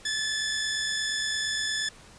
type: tone pair together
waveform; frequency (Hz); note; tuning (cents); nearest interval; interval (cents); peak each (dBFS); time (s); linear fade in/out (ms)
15% pulse; 1730 / 1778.6; A6 / A6; -30 / +18; unison; 48; -21 / -30; 0.05-1.89; 5
effects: pink hiss -51 dBFS RMS until 2.18 s + resampled to 22050 Hz